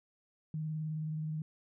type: tone with vibrato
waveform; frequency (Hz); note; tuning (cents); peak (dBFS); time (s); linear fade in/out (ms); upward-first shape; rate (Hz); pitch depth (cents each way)
sine; 155.56; D#3; 0; -34; 0.54-1.42; 2; triangle; 19; 32
effects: none